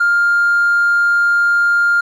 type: tone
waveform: triangle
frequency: 1403 Hz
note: F6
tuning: 8 cents sharp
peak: -7 dBFS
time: 0-2.01 s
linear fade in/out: 10 ms
effects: tanh soft clip ceiling -7 dBFS